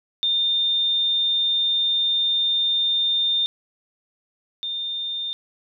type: tone pair in turn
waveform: sine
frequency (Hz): 3620 / 3620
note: A7 / A7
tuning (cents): +48 / +48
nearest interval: unison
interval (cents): 0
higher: neither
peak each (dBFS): -18 / -25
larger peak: first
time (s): 0.23-3.46 / 4.63-5.33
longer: first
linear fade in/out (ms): 0
effects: none